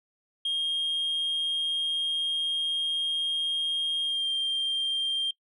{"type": "tone with pitch glide", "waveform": "sine", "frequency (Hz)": [3232, 3184], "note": ["G#7", "G7"], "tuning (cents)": [-48, 26], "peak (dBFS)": -23, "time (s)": [0.45, 5.31], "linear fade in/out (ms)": 5, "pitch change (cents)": -26, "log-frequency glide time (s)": [4.03, 4.28], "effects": ["noise-tail reverb RT60 0.1 s tail -23 dB re dry", "tanh soft clip ceiling -24 dBFS"]}